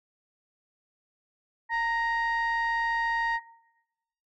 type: tone pair together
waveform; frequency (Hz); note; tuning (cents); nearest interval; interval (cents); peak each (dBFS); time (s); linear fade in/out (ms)
sine; 919.3 / 1873; A#5 / A#6; -24 / +8; octave; 1232; -26; 1.69-3.4; 50
effects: noise-tail reverb RT60 1.0 s tail -21 dB re dry + tanh soft clip ceiling -22 dBFS